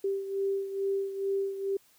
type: beating tone pair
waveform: sine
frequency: 392 / 394.3 Hz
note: G4 / G4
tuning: 0 / +10 cents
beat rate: 2.3 Hz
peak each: -29 / -35 dBFS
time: 0.04-1.77 s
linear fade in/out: 5 ms
effects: white hiss -63 dBFS RMS until 1.98 s